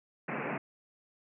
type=band-pass noise; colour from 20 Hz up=pink; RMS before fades=-36 dBFS; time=0.28-0.58 s; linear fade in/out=5 ms; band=140 to 2600 Hz; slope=96 dB/octave; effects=none